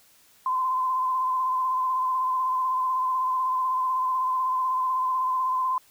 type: tone with vibrato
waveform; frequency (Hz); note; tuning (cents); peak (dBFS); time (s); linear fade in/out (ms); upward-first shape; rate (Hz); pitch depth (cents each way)
sine; 1029; C6; -29; -22; 0.46-5.78; 2; square; 16; 24
effects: white hiss -58 dBFS RMS until 5.9 s